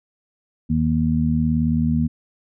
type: harmonic tone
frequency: 78.6 Hz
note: D#2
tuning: 18 cents sharp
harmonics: 1 / 2 / 3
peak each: -24 / -21 / -19 dBFS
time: 0.69-2.08 s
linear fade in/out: 20 ms
effects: none